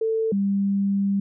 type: tone pair in turn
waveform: sine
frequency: 445.2 / 198.31 Hz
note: A4 / G3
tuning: +20 / +20 cents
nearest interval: octave + major second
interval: 1400 cents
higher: first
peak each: -20 / -19 dBFS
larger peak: second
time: 0.01-0.32 / 0.32-1.2 s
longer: second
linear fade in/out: 5 ms
effects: none